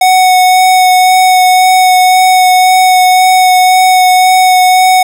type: tone with vibrato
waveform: square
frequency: 740 Hz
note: F#5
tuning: in tune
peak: -4 dBFS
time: 0.01-5.03 s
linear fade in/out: 5 ms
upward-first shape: sine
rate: 1.9 Hz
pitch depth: 10 cents each way
effects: none